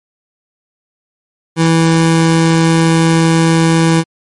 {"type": "tone", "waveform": "25% pulse", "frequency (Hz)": 163.9, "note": "E3", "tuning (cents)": -10, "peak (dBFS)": -4, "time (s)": [1.56, 4.04], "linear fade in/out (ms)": 50, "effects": ["MP3 48 kbps"]}